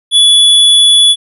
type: tone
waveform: square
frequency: 3421 Hz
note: A7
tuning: 49 cents flat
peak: -4 dBFS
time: 0.11-1.16 s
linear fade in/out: 50 ms
effects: resampled to 32000 Hz